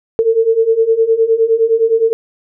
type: beating tone pair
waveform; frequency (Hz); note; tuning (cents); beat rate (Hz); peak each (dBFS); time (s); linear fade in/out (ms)
sine; 445.3 / 455; A4 / A#4; +21 / -42; 9.7; -14 / -11; 0.19-2.13; 0
effects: none